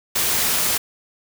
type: noise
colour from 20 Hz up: white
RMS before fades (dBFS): -20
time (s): 0.15-0.78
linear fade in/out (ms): 10
effects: none